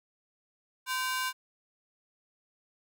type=ring-modulated tone; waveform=sawtooth; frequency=1287 Hz; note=E6; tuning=42 cents flat; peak=-23 dBFS; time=0.86-1.33 s; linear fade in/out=50 ms; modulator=262 Hz; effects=none

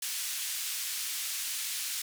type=band-pass noise; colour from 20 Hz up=white; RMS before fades=-35 dBFS; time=0.02-2.02 s; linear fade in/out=5 ms; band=2200 to 12000 Hz; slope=12 dB/octave; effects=none

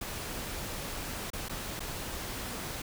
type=noise with dropouts; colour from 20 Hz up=pink; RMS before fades=-38 dBFS; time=0.01-2.82 s; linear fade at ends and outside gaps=5 ms; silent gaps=1.303-1.332 / 1.486-1.494 / 1.795-1.803 s; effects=none

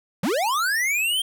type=linear sweep; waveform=square; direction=up; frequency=149.2 to 3213 Hz; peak=-21 dBFS; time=0.23-1.22 s; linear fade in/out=5 ms; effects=none

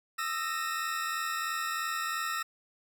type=tone cluster; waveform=40% pulse; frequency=1243 / 1326 / 1850 Hz; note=D#6 / E6 / A#6; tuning=-2 / +10 / -14 cents; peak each=-38 / -33 / -35 dBFS; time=0.18-2.43 s; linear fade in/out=10 ms; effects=none

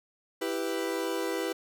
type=chord; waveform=40% pulse; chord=E minor; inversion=none; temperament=equal; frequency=329.6 / 392 / 493.9 Hz; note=E4 / G4 / B4; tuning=0 / 0 / 0 cents; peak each=-33 dBFS; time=0.41-1.53 s; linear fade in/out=10 ms; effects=none

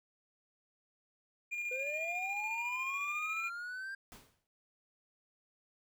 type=tone with tremolo; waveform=triangle; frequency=2414 Hz; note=D7; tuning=47 cents sharp; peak=-33 dBFS; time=1.51-3.5 s; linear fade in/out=20 ms; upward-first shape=square; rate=14 Hz; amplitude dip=30%
type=linear sweep; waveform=triangle; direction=up; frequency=493.9 to 1600 Hz; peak=-38 dBFS; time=1.71-3.95 s; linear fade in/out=5 ms
type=noise with exponential decay; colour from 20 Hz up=pink; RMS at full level=-50 dBFS; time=4.12-4.47 s; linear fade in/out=0 ms; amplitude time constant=76 ms
effects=none

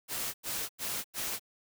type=noise bursts; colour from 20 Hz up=white; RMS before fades=-35 dBFS; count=4; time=0.08-1.396 s; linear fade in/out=50 ms; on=260 ms; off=92 ms; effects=none

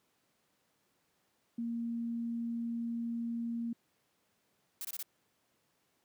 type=tone; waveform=sine; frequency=233.1 Hz; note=A#3; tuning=in tune; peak=-33 dBFS; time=1.58-3.73 s; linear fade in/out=5 ms
type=noise bursts; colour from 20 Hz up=blue; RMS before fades=-40 dBFS; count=4; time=4.81-5.028 s; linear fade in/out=2 ms; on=38 ms; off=22 ms
effects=pink hiss -75 dBFS RMS until 6.04 s + high-pass 150 Hz 12 dB/octave

